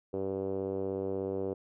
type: tone with low-pass filter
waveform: 5% pulse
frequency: 96.6 Hz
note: G2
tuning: 25 cents flat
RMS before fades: -34 dBFS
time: 0.13-1.54 s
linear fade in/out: 10 ms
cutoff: 440 Hz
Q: 3.6
effects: none